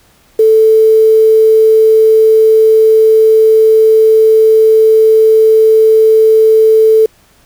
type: tone with quantisation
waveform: sine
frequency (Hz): 440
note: A4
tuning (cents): 0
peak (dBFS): -3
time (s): 0.39-7.06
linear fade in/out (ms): 5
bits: 5
effects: pink hiss -48 dBFS RMS until 7.45 s